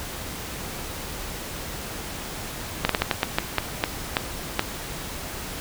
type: slowing click train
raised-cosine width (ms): 0.3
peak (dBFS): -3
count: 11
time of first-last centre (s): 2.85-4.594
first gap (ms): 43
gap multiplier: 1.29
effects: pink hiss -34 dBFS RMS until 5.6 s